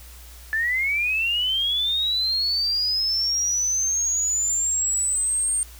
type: linear sweep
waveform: sine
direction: up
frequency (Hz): 1733 to 8740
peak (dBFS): -20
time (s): 0.53-5.63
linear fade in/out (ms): 0
effects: added 60 Hz sine -42 dBFS peak until 5.79 s + white hiss -47 dBFS RMS until 5.79 s